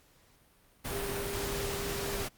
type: tone in noise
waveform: sine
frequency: 400 Hz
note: G4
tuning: 35 cents sharp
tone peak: -37 dBFS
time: 0.9-2.25 s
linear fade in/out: 20 ms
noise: pink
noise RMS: -36 dBFS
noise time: 0.84-2.29 s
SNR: -4 dB
effects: pink hiss -64 dBFS RMS until 2.37 s + Opus 48 kbps

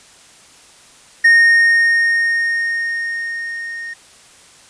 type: tone with level ramp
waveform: triangle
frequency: 1849 Hz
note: A#6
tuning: 15 cents flat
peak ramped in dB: -4 to -24 dBFS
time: 1.24-3.94 s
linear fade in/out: 10 ms
effects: white hiss -45 dBFS RMS until 4.69 s + resampled to 22050 Hz

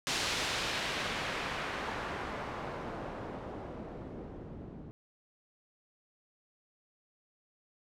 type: noise with low-pass filter sweep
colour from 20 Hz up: white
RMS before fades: -38 dBFS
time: 0.07-4.91 s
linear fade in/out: 0 ms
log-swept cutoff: 5100 to 250 Hz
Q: 0.81
effects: none

